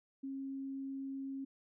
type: tone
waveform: sine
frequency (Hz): 270.8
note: C#4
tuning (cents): -40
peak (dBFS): -39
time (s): 0.23-1.45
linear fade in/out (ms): 10
effects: none